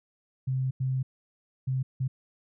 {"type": "tone bursts at uneven times", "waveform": "sine", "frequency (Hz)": 130.81, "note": "C3", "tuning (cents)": 0, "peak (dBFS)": -25, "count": 4, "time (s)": [[0.47, 0.71], [0.8, 1.03], [1.67, 1.83], [2, 2.08]], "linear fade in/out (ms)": 10, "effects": []}